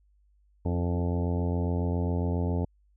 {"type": "harmonic tone with a mistuned harmonic", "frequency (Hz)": 87.31, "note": "F2", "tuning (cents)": 0, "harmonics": [1, 2, 3, 4, 5, 6, 7, 8, 9, 10], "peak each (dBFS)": [-27, -32, -34, -40, -37, -42, -42, -46, -46, -45], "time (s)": [0.65, 2.65], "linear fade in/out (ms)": 5, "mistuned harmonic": 4, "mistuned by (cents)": -23, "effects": ["added 50 Hz sine -61 dBFS peak until 2.96 s"]}